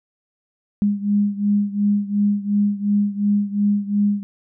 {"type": "beating tone pair", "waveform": "sine", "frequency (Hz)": [203.6, 206.4], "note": ["G#3", "G#3"], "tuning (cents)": [-34, -10], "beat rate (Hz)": 2.8, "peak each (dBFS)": [-18, -21], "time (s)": [0.82, 4.23], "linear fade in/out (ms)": 0, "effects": []}